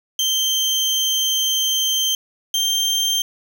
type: tone pair in turn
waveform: 30% pulse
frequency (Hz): 3136 / 3160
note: G7 / G7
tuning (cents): 0 / +13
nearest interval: unison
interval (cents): 13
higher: second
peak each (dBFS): -14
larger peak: neither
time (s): 0.19-2.15 / 2.54-3.22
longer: first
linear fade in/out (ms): 2
effects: none